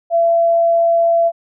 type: tone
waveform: sine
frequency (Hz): 674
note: E5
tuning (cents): +38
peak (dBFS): -10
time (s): 0.1-1.32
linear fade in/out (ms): 50
effects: none